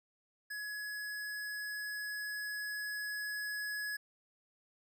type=tone with level ramp; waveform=square; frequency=1686 Hz; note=G#6; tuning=26 cents sharp; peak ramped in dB=-40 to -37 dBFS; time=0.5-3.97 s; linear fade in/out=10 ms; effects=none